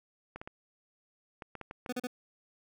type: clicks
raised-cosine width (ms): 0.5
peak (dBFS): -27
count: 8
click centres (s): 0.36 / 0.415 / 0.475 / 1.422 / 1.553 / 1.613 / 1.711 / 1.862
type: tone bursts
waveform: 25% pulse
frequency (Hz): 248.8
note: B3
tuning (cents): +13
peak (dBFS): -29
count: 3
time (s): 1.89-2.071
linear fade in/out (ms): 5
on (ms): 35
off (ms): 38
effects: none